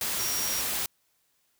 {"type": "tone in noise", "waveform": "sine", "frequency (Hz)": 5640, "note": "F8", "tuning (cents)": 16, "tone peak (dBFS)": -32, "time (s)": [0.19, 0.61], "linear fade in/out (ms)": 2, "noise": "white", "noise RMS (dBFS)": -30, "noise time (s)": [0.01, 0.86], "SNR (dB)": -5, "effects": ["white hiss -71 dBFS RMS until 1.59 s"]}